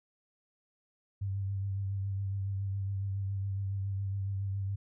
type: tone with vibrato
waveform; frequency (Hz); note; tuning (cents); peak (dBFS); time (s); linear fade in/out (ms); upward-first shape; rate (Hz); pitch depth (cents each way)
sine; 98; G2; 0; -31; 1.21-4.76; 10; triangle; 7.2; 35
effects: none

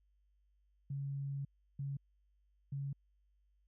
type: tone bursts at uneven times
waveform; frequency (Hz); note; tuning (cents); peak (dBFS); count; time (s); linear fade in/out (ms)
sine; 139.1; C#3; +6; -37; 3; 0.9-1.45 / 1.79-1.97 / 2.72-2.93; 5
effects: added 50 Hz sine -70 dBFS peak until 3.67 s

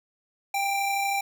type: tone pair together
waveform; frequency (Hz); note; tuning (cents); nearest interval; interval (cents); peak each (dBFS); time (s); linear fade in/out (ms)
square; 793.9 / 2349; G5 / D7; +22 / 0; octave + perfect fifth; 1878; -26 / -31; 0.54-1.21; 5
effects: none

